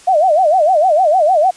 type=tone with vibrato; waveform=sine; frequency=675 Hz; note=E5; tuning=41 cents sharp; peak=-8 dBFS; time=0.07-1.51 s; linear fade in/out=10 ms; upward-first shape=sine; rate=6.6 Hz; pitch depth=230 cents each way; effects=white hiss -42 dBFS RMS until 1.56 s + resampled to 22050 Hz